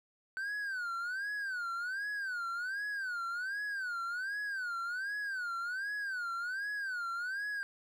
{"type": "tone with vibrato", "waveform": "triangle", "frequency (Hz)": 1515, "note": "F#6", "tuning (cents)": 40, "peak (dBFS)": -33, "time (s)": [0.37, 7.63], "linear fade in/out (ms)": 0, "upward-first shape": "sine", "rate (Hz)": 1.3, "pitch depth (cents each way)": 180, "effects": []}